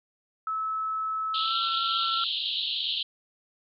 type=tone with pitch glide; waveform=sine; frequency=1300 to 1351.3 Hz; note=E6 to E6; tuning=-24 to +43 cents; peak=-27 dBFS; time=0.47-2.24 s; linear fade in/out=2 ms; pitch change=+67 cents; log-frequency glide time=1.4-1.55 s
type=band-pass noise; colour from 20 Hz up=pink; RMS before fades=-30 dBFS; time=1.34-3.03 s; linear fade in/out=5 ms; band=2900 to 4200 Hz; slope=96 dB/octave
effects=none